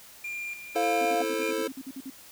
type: tone with tremolo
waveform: triangle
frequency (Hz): 2394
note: D7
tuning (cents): +33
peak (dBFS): -31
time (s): 0.24-1.51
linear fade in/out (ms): 5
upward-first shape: square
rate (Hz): 1.7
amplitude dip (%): 60
type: chord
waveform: square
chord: A minor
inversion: second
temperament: just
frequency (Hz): 330 / 440 / 528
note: E4 / A4 / C5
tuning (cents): +2 / 0 / +16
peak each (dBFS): -33 / -31 / -34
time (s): 0.75-1.68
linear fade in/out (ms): 10
type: tone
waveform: sine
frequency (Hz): 699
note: F5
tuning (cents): +1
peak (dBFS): -25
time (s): 0.76-1.22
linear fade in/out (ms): 2
type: tone bursts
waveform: sine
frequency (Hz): 266.1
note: C4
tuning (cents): +29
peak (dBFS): -35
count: 12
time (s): 1.01-2.101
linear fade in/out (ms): 5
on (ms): 46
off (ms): 49
effects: white hiss -50 dBFS RMS until 2.31 s